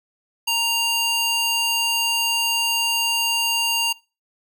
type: tone with high-pass filter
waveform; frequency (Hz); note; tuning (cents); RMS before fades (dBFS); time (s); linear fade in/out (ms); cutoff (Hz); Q
square; 932; A#5; -1; -21; 0.47-3.93; 10; 2100; 1.4
effects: noise-tail reverb RT60 0.3 s tail -23 dB re dry